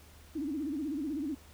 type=tone with vibrato; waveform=sine; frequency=293.7 Hz; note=D4; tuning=in tune; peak=-32 dBFS; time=0.35-1.35 s; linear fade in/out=10 ms; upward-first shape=sine; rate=16 Hz; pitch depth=170 cents each way; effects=added 76 Hz sine -55 dBFS peak until 1.53 s + pink hiss -58 dBFS RMS until 1.53 s